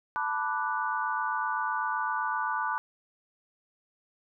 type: chord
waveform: sine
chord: B minor seventh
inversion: third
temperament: equal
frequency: 880 / 987.8 / 1174.7 / 1480 Hz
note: A5 / B5 / D6 / F#6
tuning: 0 / 0 / 0 / 0 cents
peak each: -33 dBFS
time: 0.16-2.78 s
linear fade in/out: 0 ms
effects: none